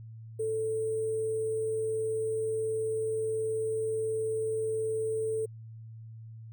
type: tone with sample-and-hold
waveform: sine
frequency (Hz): 440.7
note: A4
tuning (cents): +3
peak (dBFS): -28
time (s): 0.39-5.46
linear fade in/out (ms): 10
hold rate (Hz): 8820
effects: added 112 Hz sine -43 dBFS peak until 6.52 s